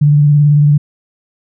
sine tone with vibrato, 146.83 Hz, D3, in tune, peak -5 dBFS, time 0.01-0.78 s, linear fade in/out 10 ms, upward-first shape triangle, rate 18 Hz, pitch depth 38 cents each way, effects none

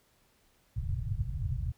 white low-pass noise, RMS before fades -33 dBFS, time 0.76-1.72 s, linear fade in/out 5 ms, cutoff 130 Hz, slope 48 dB/octave, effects pink hiss -68 dBFS RMS until 1.77 s

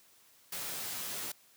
white noise with comb filter, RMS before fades -39 dBFS, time 0.52-1.32 s, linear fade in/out 5 ms, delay 14 ms, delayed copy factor -0.6, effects white hiss -63 dBFS RMS until 1.56 s + high-pass 80 Hz 12 dB/octave

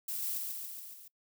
violet noise with echo, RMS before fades -37 dBFS, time 0.08-0.38 s, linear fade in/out 5 ms, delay 140 ms, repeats 5, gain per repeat -3 dB, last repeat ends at 1.08 s, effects noise-tail reverb RT60 0.1 s tail -23 dB re dry

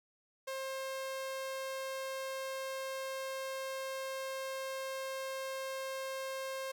sawtooth tone, 532 Hz, C5, 29 cents sharp, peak -34 dBFS, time 0.47-6.72 s, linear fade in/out 10 ms, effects none

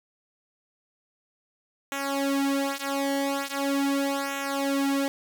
sawtooth tone with flanger, 277.2 Hz, C#4, in tune, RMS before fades -27 dBFS, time 1.92-5.08 s, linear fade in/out 0 ms, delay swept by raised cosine 0.21 to 4.41 ms, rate 0.41 Hz, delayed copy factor -0.95, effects none

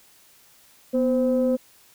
sine tone pair together, 246.9 / 518.1 Hz, B3 / C5, 0 / -17 cents, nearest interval octave + minor second, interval 1283 cents, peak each -20 dBFS, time 0.93-1.57 s, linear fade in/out 20 ms, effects tanh soft clip ceiling -13 dBFS + white hiss -55 dBFS RMS until 1.94 s

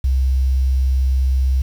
sine tone with quantisation, 65.41 Hz, C2, in tune, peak -13 dBFS, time 0.04-1.62 s, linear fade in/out 5 ms, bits 7, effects none

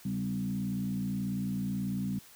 sine tone with frequency modulation, 194.2 Hz, G3, 16 cents flat, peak -30 dBFS, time 0.05-2.19 s, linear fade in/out 5 ms, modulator 58.3 Hz, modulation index 0.97, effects white hiss -55 dBFS RMS until 2.35 s

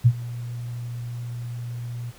sine tone with ADSR envelope, 120 Hz, B2, 49 cents flat, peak -9 dBFS, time 0.04-2.12 s, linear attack 23 ms, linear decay 58 ms, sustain -20 dB, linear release 30 ms, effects pink hiss -50 dBFS RMS until 2.18 s

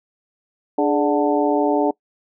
harmonic tone with a mistuned harmonic, 147.3 Hz, D3, 6 cents sharp, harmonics 2 / 3 / 4 / 5 / 6, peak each -19 / -21 / -22 / -23 / -24 dBFS, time 0.78-1.91 s, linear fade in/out 5 ms, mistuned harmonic 3, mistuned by -89 cents, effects noise-tail reverb RT60 0.1 s tail -23 dB re dry

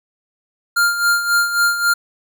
square tone with tremolo, 1400 Hz, F6, 4 cents sharp, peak -12 dBFS, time 0.76-1.94 s, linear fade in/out 10 ms, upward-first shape sine, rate 3.7 Hz, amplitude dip 65%, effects none

